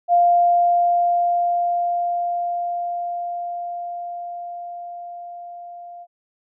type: tone with level ramp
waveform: sine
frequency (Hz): 698.5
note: F5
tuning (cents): 0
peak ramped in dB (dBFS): -11 to -35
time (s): 0.08-6.07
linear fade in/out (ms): 50
effects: none